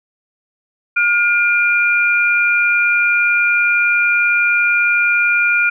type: tone pair together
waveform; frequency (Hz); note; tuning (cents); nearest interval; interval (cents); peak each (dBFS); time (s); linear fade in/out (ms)
sine; 1426.2 / 2397; F6 / D7; +36 / +35; major sixth; 899; -14; 0.96-5.7; 10
effects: none